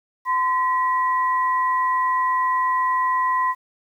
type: tone pair together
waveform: sine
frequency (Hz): 1023 / 1931.2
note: C6 / B6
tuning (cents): -39 / -39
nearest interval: major seventh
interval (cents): 1100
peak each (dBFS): -18 / -27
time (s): 0.25-3.55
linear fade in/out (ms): 50
effects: 9-bit